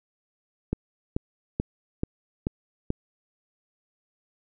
click train, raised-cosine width 3 ms, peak -12 dBFS, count 6, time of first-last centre 0.73-2.904 s, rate 2.3 Hz, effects none

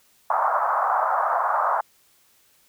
white band-pass noise, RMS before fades -22 dBFS, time 0.3-1.81 s, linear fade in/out 5 ms, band 640 to 1300 Hz, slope 48 dB/octave, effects white hiss -60 dBFS RMS until 2.68 s

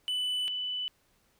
triangle / sine tone pair in turn, 2989 / 2989 Hz, F#7 / F#7, +17 / +17 cents, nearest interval unison, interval 0 cents, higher neither, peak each -27 / -31 dBFS, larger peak first, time 0.08-0.48 / 0.48-0.88 s, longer neither, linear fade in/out 0 ms, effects pink hiss -69 dBFS RMS until 1.39 s

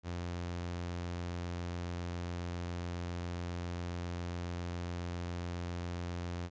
sawtooth tone, 87.31 Hz, F2, in tune, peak -33 dBFS, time 0.03-6.5 s, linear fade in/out 50 ms, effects resampled to 16000 Hz

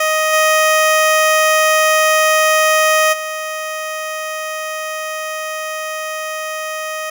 15% pulse tone with level steps, 625 Hz, D#5, 8 cents sharp, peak -7 / -4 / -15 dBFS, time 0-7.1 s, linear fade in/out 5 ms, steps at 0.32 / 3.12 s, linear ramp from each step 20 ms, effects none

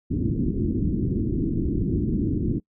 white low-pass noise, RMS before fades -24 dBFS, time 0.1-2.6 s, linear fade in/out 20 ms, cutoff 340 Hz, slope 48 dB/octave, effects noise-tail reverb RT60 0.1 s tail -24 dB re dry

